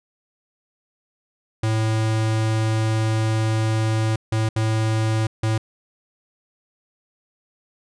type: tone bursts at uneven times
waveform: square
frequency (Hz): 110.3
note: A2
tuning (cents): +5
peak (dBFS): -19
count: 4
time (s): 1.63-4.16 / 4.32-4.49 / 4.56-5.27 / 5.43-5.58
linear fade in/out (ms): 5
effects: resampled to 22050 Hz